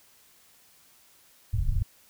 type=low-pass noise; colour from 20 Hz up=pink; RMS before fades=-25 dBFS; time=1.53-1.83 s; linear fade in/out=10 ms; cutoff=130 Hz; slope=48 dB/octave; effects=white hiss -59 dBFS RMS until 2.09 s